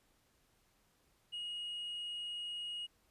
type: tone with tanh clipping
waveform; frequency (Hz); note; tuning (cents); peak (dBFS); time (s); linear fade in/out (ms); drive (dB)
sine; 2882; F#7; -46; -40; 1.32-2.87; 20; 1
effects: pink hiss -73 dBFS RMS until 3.1 s + resampled to 32000 Hz